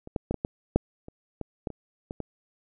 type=clicks; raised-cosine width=2 ms; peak=-27 / -14 / -14 / -17 / -14 / -6 / -28 / -20 / -16 / -25 / -21 / -19 dBFS; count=12; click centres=0.074 / 0.162 / 0.31 / 0.343 / 0.449 / 0.76 / 1.084 / 1.413 / 1.672 / 1.703 / 2.109 / 2.203 s; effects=none